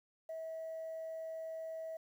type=tone; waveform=sine; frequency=646 Hz; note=E5; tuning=35 cents flat; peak=-39 dBFS; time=0.29-1.97 s; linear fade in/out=5 ms; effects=tanh soft clip ceiling -38 dBFS + 11-bit